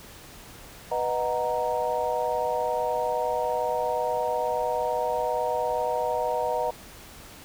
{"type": "chord", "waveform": "sine", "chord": "B major seventh", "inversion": "none", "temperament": "equal", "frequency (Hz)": [493.9, 622.3, 740, 932.3], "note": ["B4", "D#5", "F#5", "A#5"], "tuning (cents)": [0, 0, 0, 0], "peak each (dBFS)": [-29, -29, -31, -29], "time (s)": [0.91, 6.71], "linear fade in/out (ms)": 10, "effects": ["pink hiss -46 dBFS RMS until 7.44 s"]}